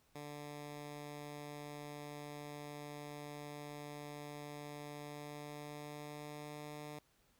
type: tone with pitch glide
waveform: 10% pulse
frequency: 146.83 to 149.05 Hz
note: D3 to D3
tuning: 0 to +26 cents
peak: -38 dBFS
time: 0.15-6.99 s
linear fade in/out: 5 ms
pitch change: +26 cents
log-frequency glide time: 4.94-6.81 s
effects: pink hiss -73 dBFS RMS until 7.39 s